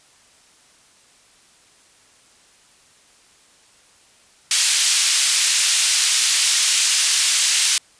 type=band-pass noise; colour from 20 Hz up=white; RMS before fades=-17 dBFS; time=4.51-7.78 s; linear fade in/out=2 ms; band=2500 to 8700 Hz; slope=12 dB/octave; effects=white hiss -53 dBFS RMS until 7.99 s + resampled to 22050 Hz